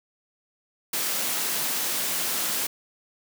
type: high-pass noise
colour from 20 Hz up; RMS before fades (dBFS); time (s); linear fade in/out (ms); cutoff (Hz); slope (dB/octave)
white; -27; 0.93-2.67; 5; 150; 24
effects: none